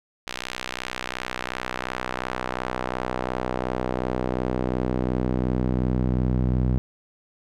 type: tone with band-pass filter sweep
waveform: sawtooth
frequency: 62.8 Hz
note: B1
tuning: 30 cents sharp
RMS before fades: -26 dBFS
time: 0.27-6.78 s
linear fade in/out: 0 ms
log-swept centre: 3300 to 140 Hz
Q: 0.82
effects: none